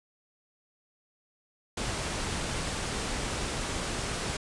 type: low-pass noise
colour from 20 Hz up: pink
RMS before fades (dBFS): -33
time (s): 1.77-4.37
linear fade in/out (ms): 5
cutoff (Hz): 10000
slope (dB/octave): 48
effects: resampled to 24000 Hz

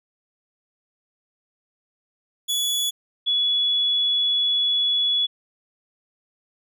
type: tone pair in turn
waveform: sawtooth / sine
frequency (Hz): 3408 / 3396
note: G#7 / G#7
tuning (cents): +44 / +38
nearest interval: unison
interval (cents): 6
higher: first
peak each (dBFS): -18 / -18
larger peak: neither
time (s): 2.48-2.91 / 3.26-5.27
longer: second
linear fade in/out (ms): 20
effects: none

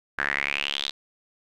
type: tone with band-pass filter sweep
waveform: sawtooth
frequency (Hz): 70.7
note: C#2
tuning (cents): +35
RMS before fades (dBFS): -28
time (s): 0.18-0.91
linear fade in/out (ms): 10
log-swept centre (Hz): 1600 to 3900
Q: 6.2
effects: none

